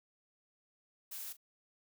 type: noise with echo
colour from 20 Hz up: blue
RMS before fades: -44 dBFS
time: 1.11-1.33 s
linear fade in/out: 10 ms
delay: 39 ms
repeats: 1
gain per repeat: -15 dB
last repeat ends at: 1.369 s
effects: none